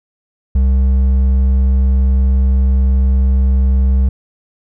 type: tone with hard clipping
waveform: triangle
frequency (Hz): 65.8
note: C2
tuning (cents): +10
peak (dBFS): -10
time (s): 0.55-4.09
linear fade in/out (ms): 5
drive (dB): 8
effects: none